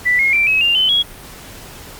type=tone with pitch steps; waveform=sine; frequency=1975.5 / 2154 / 2349 / 2562 / 2794 / 3047 / 3322 Hz; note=B6 / C7 / D7 / E7 / F7 / G7 / G#7; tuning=0 / +50 / 0 / -50 / 0 / -50 / 0 cents; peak=-11 dBFS; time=0.05-1.03 s; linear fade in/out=20 ms; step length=140 ms; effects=pink hiss -36 dBFS RMS until 1.99 s + Opus 48 kbps